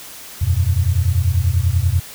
sine chord, E suspended second, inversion none, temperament just, 82.41 / 92.71 / 123.61 Hz, E2 / F#2 / B2, 0 / +4 / +2 cents, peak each -18 / -16 / -21 dBFS, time 0.41-2 s, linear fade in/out 10 ms, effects white hiss -36 dBFS RMS until 2.14 s

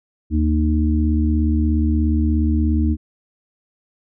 harmonic tone, 76.9 Hz, D#2, 20 cents flat, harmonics 1 / 3 / 4, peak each -16 / -21 / -22 dBFS, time 0.3-2.97 s, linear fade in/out 50 ms, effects none

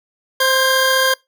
20% pulse tone pair together, 523.3 / 1604.8 Hz, C5 / G6, 0 / +40 cents, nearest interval octave + perfect fifth, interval 1940 cents, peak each -11 dBFS, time 0.4-1.14 s, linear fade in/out 5 ms, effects noise-tail reverb RT60 0.2 s tail -24 dB re dry

